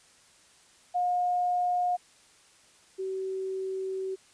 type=tone pair in turn; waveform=sine; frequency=716 / 380.7 Hz; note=F5 / F#4; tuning=+43 / +49 cents; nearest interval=major seventh; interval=1094 cents; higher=first; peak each=-24 / -30 dBFS; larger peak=first; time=0.94-1.97 / 2.98-4.16 s; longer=second; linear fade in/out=20 ms; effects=white hiss -59 dBFS RMS until 4.33 s + resampled to 22050 Hz